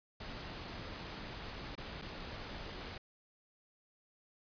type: noise with dropouts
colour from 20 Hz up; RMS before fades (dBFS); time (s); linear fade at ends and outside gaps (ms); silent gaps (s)
pink; -45; 0.2-2.98; 5; 1.754-1.777 / 2.016-2.02
effects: resampled to 11025 Hz